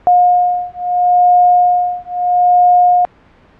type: beating tone pair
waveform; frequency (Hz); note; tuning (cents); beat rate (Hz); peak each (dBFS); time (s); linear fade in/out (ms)
sine; 715 / 715.76; F5 / F5; +41 / +42; 0.76; -11 / -11; 0.07-3.05; 0
effects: pink hiss -46 dBFS RMS until 3.59 s + low-pass 2000 Hz 12 dB/octave